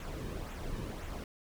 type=noise with flanger; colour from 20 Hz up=brown; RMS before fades=-40 dBFS; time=0-1.24 s; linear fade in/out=2 ms; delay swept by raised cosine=0.2 to 1.5 ms; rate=1.9 Hz; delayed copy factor=-0.5; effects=none